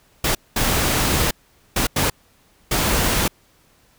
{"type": "noise bursts at uneven times", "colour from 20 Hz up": "pink", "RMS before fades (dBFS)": -19, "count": 5, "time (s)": [[0.24, 0.35], [0.56, 1.31], [1.76, 1.87], [1.96, 2.1], [2.71, 3.28]], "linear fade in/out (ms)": 5, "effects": ["pink hiss -57 dBFS RMS until 3.98 s"]}